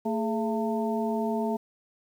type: harmonic tone with a mistuned harmonic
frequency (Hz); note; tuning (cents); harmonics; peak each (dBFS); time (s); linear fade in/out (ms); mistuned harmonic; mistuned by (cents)
224.6; A3; +36; 1 / 2 / 3 / 4; -28 / -31 / -33 / -34; 0.05-1.57; 10; 2; -110
effects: 9-bit